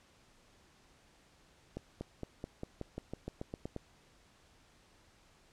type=accelerating click train; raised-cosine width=2 ms; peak=-26 dBFS; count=13; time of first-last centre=1.77-3.763 s; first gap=240 ms; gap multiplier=0.93; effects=pink hiss -65 dBFS RMS until 5.52 s + low-pass 8000 Hz 12 dB/octave